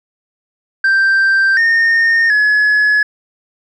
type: tone with pitch steps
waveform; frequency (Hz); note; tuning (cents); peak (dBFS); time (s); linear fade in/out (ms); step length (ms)
sine; 1570 / 1832 / 1697; G6 / A#6 / G#6; +2 / -31 / +37; -6; 0.84-3.03; 5; 730
effects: tanh soft clip ceiling -8 dBFS